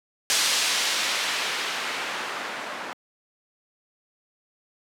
blue noise with low-pass filter sweep, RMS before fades -27 dBFS, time 0.3-2.93 s, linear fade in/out 0 ms, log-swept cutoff 5400 to 1100 Hz, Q 0.75, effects high-pass 200 Hz 12 dB/octave

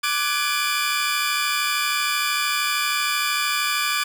20% pulse tone cluster, 1174 / 1490 / 1689 / 2421 Hz, D6 / F#6 / G#6 / D#7, -1 / +12 / +29 / -48 cents, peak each -19 / -24 / -23 / -22 dBFS, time 0.03-4.04 s, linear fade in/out 10 ms, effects none

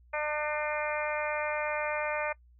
harmonic tone, 300.7 Hz, D4, 41 cents sharp, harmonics 2 / 3 / 4 / 5 / 6 / 7 / 8, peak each -33 / -36 / -39 / -39 / -41 / -39 / -38 dBFS, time 0.13-2.33 s, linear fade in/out 10 ms, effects noise-tail reverb RT60 0.1 s tail -22 dB re dry + added 60 Hz sine -56 dBFS peak until 2.59 s

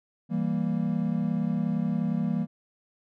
triangle chord, E diminished, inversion none, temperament equal, 164.81 / 196 / 233.1 Hz, E3 / G3 / Bb3, 0 / 0 / 0 cents, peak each -27 dBFS, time 0.29-2.47 s, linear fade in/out 50 ms, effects none

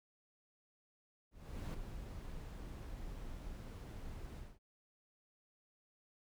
brown noise with ADSR envelope, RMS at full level -40 dBFS, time 1.31-4.59 s, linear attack 430 ms, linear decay 7 ms, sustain -7 dB, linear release 210 ms, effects none

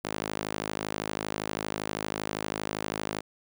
sawtooth tone with high-pass filter, 52.6 Hz, G#1, 23 cents sharp, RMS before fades -34 dBFS, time 0.04-3.21 s, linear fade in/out 10 ms, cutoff 270 Hz, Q 0.64, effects none

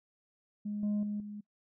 sine tone with level steps, 207.7 Hz, G#3, in tune, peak -33 / -26 / -32 / -40 dBFS, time 0.65-1.41 s, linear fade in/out 10 ms, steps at 0.83 / 1.03 / 1.2 s, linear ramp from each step 2 ms, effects noise-tail reverb RT60 0.1 s tail -24 dB re dry + tanh soft clip ceiling -28 dBFS

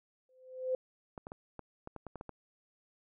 sine tone with exponential growth, 514 Hz, C5, 31 cents flat, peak -27 dBFS, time 0.29-0.75 s, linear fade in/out 2 ms, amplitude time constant 98 ms
clicks, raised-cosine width 1 ms, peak -29 dBFS, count 10, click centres 1.178 / 1.269 / 1.319 / 1.593 / 1.874 / 1.963 / 2.067 / 2.157 / 2.211 / 2.293 s
effects none

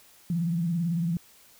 sine tone with vibrato, 169.4 Hz, E3, 48 cents sharp, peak -24 dBFS, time 0.3-1.17 s, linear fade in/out 2 ms, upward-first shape sine, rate 18 Hz, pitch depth 88 cents each way, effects white hiss -56 dBFS RMS until 1.59 s

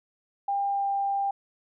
sine tone with pitch glide, 799 to 794.4 Hz, G5 to G5, +33 to +23 cents, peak -24 dBFS, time 0.48-1.31 s, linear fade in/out 5 ms, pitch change -10 cents, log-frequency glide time 0.7-0.85 s, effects none

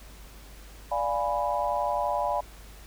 sine chord, D diminished seventh, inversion none, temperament equal, 587.3 / 698.5 / 830.6 / 987.8 Hz, D5 / F5 / Ab5 / Cb6, 0 / 0 / 0 / 0 cents, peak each -30 / -31 / -30 / -30 dBFS, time 0.91-2.41 s, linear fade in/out 10 ms, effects added 50 Hz sine -46 dBFS peak until 2.86 s + pink hiss -51 dBFS RMS until 2.86 s

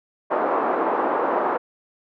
white band-pass noise, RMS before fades -22 dBFS, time 0.3-1.58 s, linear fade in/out 20 ms, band 300 to 1100 Hz, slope 24 dB/octave, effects none

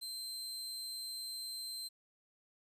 sawtooth tone, 4116 Hz, C8, 29 cents flat, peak -38 dBFS, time 0.01-1.89 s, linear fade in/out 20 ms, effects resampled to 32000 Hz + 12-bit

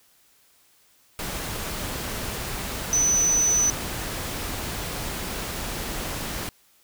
sine tone in noise, 6000 Hz, F#8, 23 cents sharp, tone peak -18 dBFS, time 2.93-3.7 s, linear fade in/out 0 ms, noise pink, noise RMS -31 dBFS, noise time 1.19-6.49 s, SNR +10 dB, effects white hiss -60 dBFS RMS until 6.83 s

